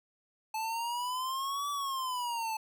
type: exponential two-way sweep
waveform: square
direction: up then down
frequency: 870 to 1157 to 870 Hz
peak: -33 dBFS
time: 0.54-2.57 s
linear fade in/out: 5 ms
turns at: 1.7 s
effects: none